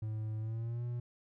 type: tone with pitch glide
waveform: triangle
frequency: 108.7 to 120.61 Hz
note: A2 to B2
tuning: -21 to -41 cents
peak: -33 dBFS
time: 0.02-1 s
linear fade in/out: 5 ms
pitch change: +180 cents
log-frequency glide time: 0.39-0.84 s
effects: none